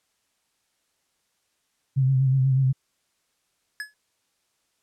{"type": "tone with vibrato", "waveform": "sine", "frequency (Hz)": 132.6, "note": "C3", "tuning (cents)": 23, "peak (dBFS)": -17, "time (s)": [1.96, 2.73], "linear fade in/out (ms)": 20, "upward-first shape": "sine", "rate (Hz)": 8.2, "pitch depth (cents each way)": 43}
{"type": "tone with exponential decay", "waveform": "square", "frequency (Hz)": 1700, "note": "G#6", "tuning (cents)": 40, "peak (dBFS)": -27, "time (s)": [3.8, 3.94], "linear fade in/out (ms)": 1, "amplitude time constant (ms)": 29}
{"effects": ["white hiss -72 dBFS RMS until 4.82 s", "low-pass 10000 Hz 12 dB/octave"]}